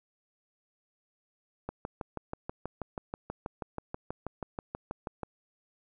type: click train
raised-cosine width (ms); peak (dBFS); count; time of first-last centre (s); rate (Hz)
1; -21; 23; 1.69-5.233; 6.21
effects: none